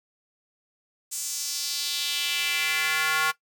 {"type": "tone with high-pass filter sweep", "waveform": "square", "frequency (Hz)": 156.6, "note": "D#3", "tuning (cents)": 11, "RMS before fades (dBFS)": -27, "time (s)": [1.11, 3.32], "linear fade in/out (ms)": 20, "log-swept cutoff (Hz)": [7500, 1300], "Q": 2.2, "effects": ["noise-tail reverb RT60 0.1 s tail -17 dB re dry"]}